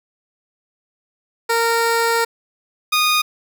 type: tone pair in turn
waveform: 15% pulse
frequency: 461.8 / 1232.9 Hz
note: A#4 / D#6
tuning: -16 / -16 cents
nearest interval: octave + perfect fourth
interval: 1700 cents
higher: second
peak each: -9 / -8 dBFS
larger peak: second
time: 1.49-2.25 / 2.92-3.22 s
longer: first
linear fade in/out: 10 ms
effects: none